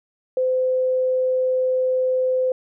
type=tone; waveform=sine; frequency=513 Hz; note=C5; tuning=34 cents flat; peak=-17 dBFS; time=0.37-2.52 s; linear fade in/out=2 ms; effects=none